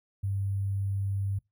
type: tone with sample-and-hold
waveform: sine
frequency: 98.5 Hz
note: G2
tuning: 9 cents sharp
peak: -27 dBFS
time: 0.23-1.39 s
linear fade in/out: 10 ms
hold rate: 11025 Hz
effects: noise-tail reverb RT60 0.2 s tail -24 dB re dry